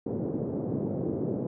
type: band-pass noise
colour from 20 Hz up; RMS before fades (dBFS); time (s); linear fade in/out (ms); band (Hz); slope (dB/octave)
white; -31; 0.06-1.47; 5; 110 to 440; 24
effects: none